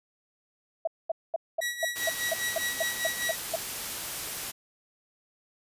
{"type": "tone bursts", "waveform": "sine", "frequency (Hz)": 656, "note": "E5", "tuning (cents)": -9, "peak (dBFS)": -24, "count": 12, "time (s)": [0.85, 3.558], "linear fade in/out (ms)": 5, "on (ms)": 24, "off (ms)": 220}
{"type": "tone with tremolo", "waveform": "sawtooth", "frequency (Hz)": 1927, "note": "B6", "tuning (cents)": -43, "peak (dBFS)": -24, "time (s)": [1.61, 3.36], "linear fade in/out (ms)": 10, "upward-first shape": "sine", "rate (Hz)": 5, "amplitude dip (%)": 70}
{"type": "noise", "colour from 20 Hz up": "white", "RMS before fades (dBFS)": -35, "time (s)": [1.95, 4.52], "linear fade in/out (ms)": 20}
{"effects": ["resampled to 32000 Hz"]}